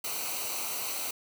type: noise with comb filter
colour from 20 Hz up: white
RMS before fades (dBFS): -34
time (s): 0.04-1.11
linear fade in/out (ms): 5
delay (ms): 0.58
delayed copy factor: -0.7
effects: none